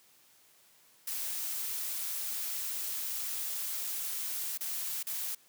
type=noise with dropouts; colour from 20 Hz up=blue; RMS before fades=-36 dBFS; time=1.07-5.35 s; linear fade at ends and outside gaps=5 ms; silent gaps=4.576-4.607 / 5.029-5.068 s; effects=white hiss -63 dBFS RMS until 5.48 s + high-pass 100 Hz 12 dB/octave